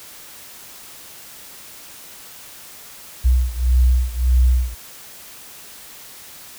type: beating tone pair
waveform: sine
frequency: 61.74 / 63.44 Hz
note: B1 / B1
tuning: 0 / +47 cents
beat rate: 1.7 Hz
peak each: -15 / -17 dBFS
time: 3.24-4.75 s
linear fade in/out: 20 ms
effects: white hiss -40 dBFS RMS until 6.58 s